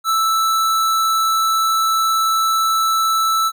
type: tone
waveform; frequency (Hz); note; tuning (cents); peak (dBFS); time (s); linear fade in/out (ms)
square; 1318.5; E6; 0; -15; 0.04-3.52; 50
effects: none